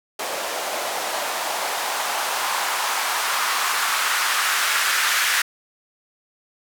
blue noise with band-pass filter sweep, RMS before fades -23 dBFS, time 0.19-5.42 s, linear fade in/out 5 ms, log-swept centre 570 to 1600 Hz, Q 1.9, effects none

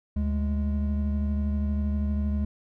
triangle tone pair together, 73.42 / 207.7 Hz, D2 / G#3, 0 / 0 cents, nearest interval octave + tritone, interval 1800 cents, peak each -23 / -27 dBFS, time 0.16-2.45 s, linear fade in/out 5 ms, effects none

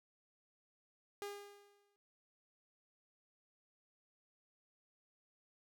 sawtooth tone with exponential decay, 406 Hz, G#4, 39 cents flat, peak -37 dBFS, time 1.22-1.96 s, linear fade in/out 0 ms, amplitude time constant 160 ms, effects noise-tail reverb RT60 0.4 s tail -23 dB re dry

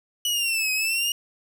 sawtooth exponential two-way sweep, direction down then up, 2960 to 2516 to 2874 Hz, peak -19 dBFS, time 0.25-1.12 s, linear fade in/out 2 ms, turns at 0.72 s, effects none

